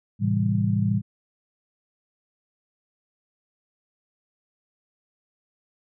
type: chord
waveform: sine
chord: A minor seventh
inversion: none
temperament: just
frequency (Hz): 110 / 132 / 165 / 198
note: A2 / C3 / E3 / G3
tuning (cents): 0 / +16 / +2 / +18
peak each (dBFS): -23 / -29 / -28 / -24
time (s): 0.19-1.02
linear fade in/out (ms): 50
effects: none